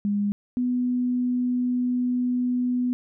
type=tone pair in turn; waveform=sine; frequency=204 / 248 Hz; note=G#3 / B3; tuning=-31 / +7 cents; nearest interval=minor third; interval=338 cents; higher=second; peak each=-21 dBFS; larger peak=neither; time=0.05-0.32 / 0.57-2.93 s; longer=second; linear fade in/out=0 ms; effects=none